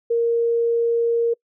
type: tone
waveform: sine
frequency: 466.2 Hz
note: A#4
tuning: in tune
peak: -16 dBFS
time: 0.1-1.34 s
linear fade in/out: 10 ms
effects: noise-tail reverb RT60 0.1 s tail -26 dB re dry